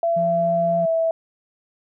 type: tone with pitch glide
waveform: sine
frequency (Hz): 674 to 655.6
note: E5 to E5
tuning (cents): +38 to -10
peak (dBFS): -17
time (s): 0.03-1.11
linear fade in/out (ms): 2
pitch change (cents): -48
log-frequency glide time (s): 0.8-0.87
type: tone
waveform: triangle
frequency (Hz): 172.3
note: F3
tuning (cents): -23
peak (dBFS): -24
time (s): 0.16-0.86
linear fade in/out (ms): 10
effects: none